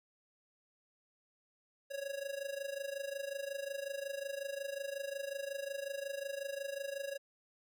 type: tone with amplitude modulation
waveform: square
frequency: 554.4 Hz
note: C#5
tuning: in tune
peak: -36 dBFS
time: 1.9-7.18 s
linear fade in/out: 20 ms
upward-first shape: sine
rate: 25.5 Hz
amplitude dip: 80%
effects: none